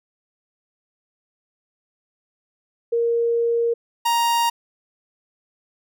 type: tone pair in turn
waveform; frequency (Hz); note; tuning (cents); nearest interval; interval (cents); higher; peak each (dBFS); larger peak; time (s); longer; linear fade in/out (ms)
sine / 45% pulse; 467.2 / 936; A#4 / A#5; +4 / +7; octave; 1203; second; -17; neither; 2.92-3.74 / 4.05-4.5; first; 10
effects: none